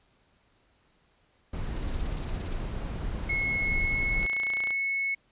brown noise, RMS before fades -32 dBFS, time 1.53-4.26 s, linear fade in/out 5 ms
blue noise bursts, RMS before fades -37 dBFS, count 14, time 1.76-2.537 s, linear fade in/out 5 ms, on 23 ms, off 35 ms
sine tone with pitch glide, 2179 to 2198 Hz, C#7 to C#7, -30 to -15 cents, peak -26 dBFS, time 3.29-5.15 s, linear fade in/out 10 ms, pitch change +15 cents, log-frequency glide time 3.61-4.53 s
click train, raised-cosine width 0.3 ms, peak -23 dBFS, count 15, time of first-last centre 4.23-4.706 s, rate 29.4 Hz
effects pink hiss -67 dBFS RMS until 5.31 s + resampled to 8000 Hz

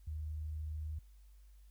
sine tone, 77.1 Hz, D#2, 15 cents flat, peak -38 dBFS, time 0.07-0.99 s, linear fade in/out 5 ms, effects added 50 Hz sine -56 dBFS peak until 1.7 s + white hiss -75 dBFS RMS until 1.7 s

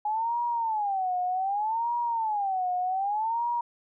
sine tone with vibrato, 830.6 Hz, G#5, in tune, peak -25 dBFS, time 0.05-3.61 s, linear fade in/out 5 ms, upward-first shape sine, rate 0.65 Hz, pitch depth 240 cents each way, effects none

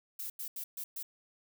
violet noise bursts at uneven times, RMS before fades -40 dBFS, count 5, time 0.19-0.3 / 0.39-0.48 / 0.56-0.64 / 0.77-0.84 / 0.96-1.03 s, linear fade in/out 5 ms, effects none

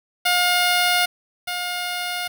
10% pulse tone pair in turn, 713 / 713 Hz, F5 / F5, +36 / +36 cents, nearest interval unison, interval 0 cents, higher neither, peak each -8 / -16 dBFS, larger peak first, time 0.25-1.06 / 1.47-2.28 s, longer neither, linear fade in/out 10 ms, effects 7-bit

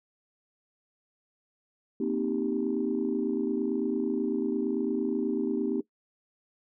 sine chord, C minor seventh, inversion third, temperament equal, 233.1 / 261.6 / 311.1 / 392 Hz, Bb3 / C4 / Eb4 / G4, 0 / 0 / 0 / 0 cents, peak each -31 dBFS, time 2-5.81 s, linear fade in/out 5 ms, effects noise-tail reverb RT60 0.1 s tail -19 dB re dry + tanh soft clip ceiling -17 dBFS

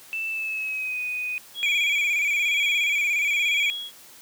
sine tone with pitch glide, 2652 to 2489 Hz, E7 to D#7, +10 to 0 cents, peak -26 dBFS, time 0.13-1.38 s, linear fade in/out 0 ms, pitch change -110 cents, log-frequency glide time 0.29-1.01 s
sine tone with tremolo, 3322 Hz, G#7, in tune, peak -26 dBFS, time 1.54-3.92 s, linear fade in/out 50 ms, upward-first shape sine, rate 1.1 Hz, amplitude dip 85%
triangle tone with vibrato, 2349 Hz, D7, in tune, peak -19 dBFS, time 1.63-3.7 s, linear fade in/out 0 ms, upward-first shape square, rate 17 Hz, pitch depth 50 cents each way
effects white hiss -48 dBFS RMS until 4.21 s + high-pass 100 Hz 12 dB/octave

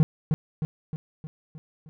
triangle tone with echo, 155.56 Hz, D#3, in tune, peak -12 dBFS, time 0-0.03 s, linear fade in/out 0 ms, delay 310 ms, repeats 6, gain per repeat -5 dB, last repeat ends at 1.89 s, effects none

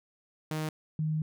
sawtooth / sine tone pair in turn, 155.56 / 155.56 Hz, D#3 / D#3, 0 / 0 cents, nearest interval unison, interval 0 cents, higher neither, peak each -27 dBFS, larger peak neither, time 0.51-0.69 / 0.99-1.22 s, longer second, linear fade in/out 2 ms, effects none

